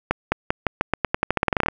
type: accelerating click train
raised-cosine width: 0.5 ms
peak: -3 dBFS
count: 19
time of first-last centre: 0.11-1.685 s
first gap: 210 ms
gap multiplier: 0.88
effects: none